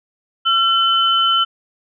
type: tone pair together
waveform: sine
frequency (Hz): 1354 / 3040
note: E6 / F#7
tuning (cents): +46 / +46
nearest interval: octave + major second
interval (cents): 1400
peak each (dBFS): -15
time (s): 0.45-1.45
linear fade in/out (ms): 20
effects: none